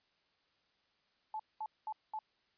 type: tone bursts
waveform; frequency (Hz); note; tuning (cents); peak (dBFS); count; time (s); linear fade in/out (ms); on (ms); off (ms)
sine; 867; A5; -26; -37; 4; 1.34-2.19; 2; 55; 210
effects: white hiss -75 dBFS RMS until 2.57 s + resampled to 11025 Hz